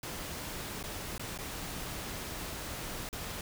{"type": "noise with dropouts", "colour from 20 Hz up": "pink", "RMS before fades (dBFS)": -40, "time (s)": [0.03, 3.41], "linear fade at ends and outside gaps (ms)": 2, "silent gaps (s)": [[0.829, 0.838], [1.18, 1.195], [1.377, 1.387], [3.09, 3.128]], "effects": []}